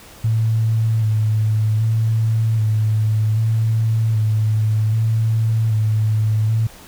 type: tone with vibrato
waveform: sine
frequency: 110 Hz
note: A2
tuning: in tune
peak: -14 dBFS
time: 0.24-6.67 s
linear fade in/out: 5 ms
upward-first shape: square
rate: 0.64 Hz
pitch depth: 26 cents each way
effects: pink hiss -42 dBFS RMS until 6.87 s